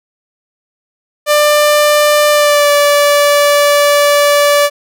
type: tone with pitch glide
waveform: sawtooth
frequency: 594 to 579.4 Hz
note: D5 to D5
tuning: +20 to -24 cents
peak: -3 dBFS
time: 1.26-4.7 s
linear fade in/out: 50 ms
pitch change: -44 cents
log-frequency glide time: 2.31-2.71 s
effects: none